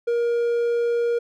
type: tone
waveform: triangle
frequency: 472.2 Hz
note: A#4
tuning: 22 cents sharp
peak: -17 dBFS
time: 0.07-1.19 s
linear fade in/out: 10 ms
effects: none